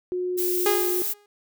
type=tone with pitch glide; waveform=sine; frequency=362 to 359.3 Hz; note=F#4 to F4; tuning=-38 to +49 cents; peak=-24 dBFS; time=0.12-1.02 s; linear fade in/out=0 ms; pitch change=-13 cents; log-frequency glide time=0.34-0.49 s
type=noise; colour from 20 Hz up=violet; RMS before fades=-27 dBFS; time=0.37-1.14 s; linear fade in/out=20 ms
type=tone with exponential decay; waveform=sawtooth; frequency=411.4 Hz; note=G#4; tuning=16 cents flat; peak=-14 dBFS; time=0.66-1.26 s; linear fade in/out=2 ms; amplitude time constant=130 ms
effects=none